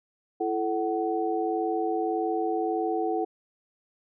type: tone cluster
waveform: sine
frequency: 335.3 / 437 / 750 Hz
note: E4 / A4 / F#5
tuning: +30 / -12 / +23 cents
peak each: -29 dBFS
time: 0.4-3.25 s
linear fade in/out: 10 ms
effects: none